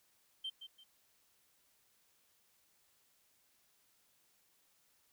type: tone with echo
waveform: sine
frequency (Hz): 3132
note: G7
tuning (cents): -2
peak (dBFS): -37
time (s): 0.44-0.5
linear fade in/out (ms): 10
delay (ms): 170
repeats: 2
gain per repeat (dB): -10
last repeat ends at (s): 0.84
effects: tanh soft clip ceiling -35 dBFS + white hiss -73 dBFS RMS until 5.12 s